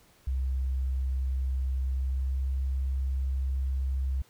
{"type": "tone with pitch glide", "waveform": "sine", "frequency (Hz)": [65.41, 66.32], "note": ["C2", "C2"], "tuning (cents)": [0, 24], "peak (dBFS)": -26, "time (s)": [0.27, 4.22], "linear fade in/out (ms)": 5, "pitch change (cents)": 24, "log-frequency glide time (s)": [1.93, 2.47], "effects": ["pink hiss -61 dBFS RMS until 4.29 s"]}